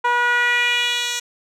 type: tone with band-pass filter sweep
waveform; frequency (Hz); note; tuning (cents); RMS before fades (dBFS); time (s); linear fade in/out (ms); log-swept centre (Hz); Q
10% pulse; 483.6; B4; -36; -19; 0.04-1.2; 10; 980 to 5300; 2.1
effects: none